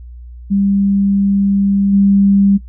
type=tone with level steps; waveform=sine; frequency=198.3 Hz; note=G3; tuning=20 cents sharp; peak=-10 / -7 dBFS; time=0.5-2.58 s; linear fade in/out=20 ms; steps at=1.92 s; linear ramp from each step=20 ms; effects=noise-tail reverb RT60 0.1 s tail -19 dB re dry + added 60 Hz sine -30 dBFS peak until 2.68 s